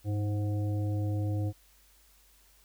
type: harmonic tone with a mistuned harmonic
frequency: 104.6 Hz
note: G#2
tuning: 13 cents sharp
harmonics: 1 / 3 / 5 / 7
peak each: -28 / -37 / -43 / -48 dBFS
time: 0.04-1.53 s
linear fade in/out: 50 ms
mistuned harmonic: 1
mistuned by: -46 cents
effects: added 50 Hz sine -63 dBFS peak until 2.64 s + white hiss -63 dBFS RMS until 2.64 s